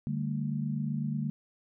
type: chord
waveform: sine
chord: D suspended fourth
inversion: none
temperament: equal with one note detuned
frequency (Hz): 146.83 / 196 / 224.5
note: D3 / G3 / A3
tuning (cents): 0 / 0 / +35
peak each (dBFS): -32 / -36 / -34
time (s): 0.07-1.3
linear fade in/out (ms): 0
effects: none